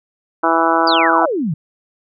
harmonic tone, 164.81 Hz, E3, in tune, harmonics 2 / 3 / 4 / 5 / 6 / 7 / 8 / 9, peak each -19 / -24 / -19 / -19 / -18 / -22 / -19 / -23 dBFS, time 0.43-1.26 s, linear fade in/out 10 ms
sine exponential sweep, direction down, 4978 to 139.8 Hz, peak -16 dBFS, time 0.87-1.54 s, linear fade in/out 5 ms
effects none

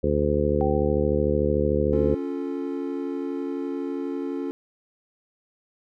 harmonic tone, 73.42 Hz, D2, in tune, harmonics 1 / 2 / 3 / 4 / 5 / 6 / 7, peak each -27 / -29 / -28 / -31 / -27 / -26 / -26 dBFS, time 0.03-2.15 s, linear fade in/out 10 ms
sine tone with exponential decay, 774 Hz, G5, 22 cents flat, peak -26 dBFS, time 0.61-1.58 s, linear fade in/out 0 ms, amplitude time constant 210 ms
triangle chord, Db augmented, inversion none, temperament equal, 277.2 / 349.2 / 440 Hz, Db4 / F4 / A4, 0 / 0 / 0 cents, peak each -27 / -30 / -32 dBFS, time 1.93-4.51 s, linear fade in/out 0 ms
effects none

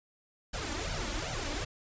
pink noise with flanger, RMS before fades -35 dBFS, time 0.53-1.65 s, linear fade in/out 10 ms, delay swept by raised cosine 1.3 to 3.5 ms, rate 2.6 Hz, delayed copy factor +0.85, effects resampled to 16000 Hz

